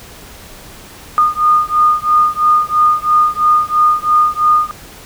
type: beating tone pair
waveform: sine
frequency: 1222 / 1225 Hz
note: D#6 / D#6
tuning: -32 / -27 cents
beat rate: 3 Hz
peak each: -12 dBFS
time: 1.18-4.71 s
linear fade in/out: 0 ms
effects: pink hiss -36 dBFS RMS until 5.05 s